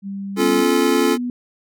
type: tone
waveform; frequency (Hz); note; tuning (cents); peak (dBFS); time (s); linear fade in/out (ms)
sine; 197.2; G3; +11; -25; 0.02-0.65; 50
type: chord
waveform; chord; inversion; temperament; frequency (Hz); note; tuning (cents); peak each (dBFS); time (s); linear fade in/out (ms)
square; Db augmented; none; just; 277.2 / 346.5 / 433.1; Db4 / F4 / A4; 0 / -14 / -27; -20; 0.36-1.18; 50
type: tone with pitch glide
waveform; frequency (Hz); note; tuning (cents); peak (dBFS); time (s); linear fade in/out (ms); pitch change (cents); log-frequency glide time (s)
sine; 246.9 to 245.3; B3 to B3; 0 to -12; -21; 0.4-1.3; 2; -12; 0.91-1.08
effects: none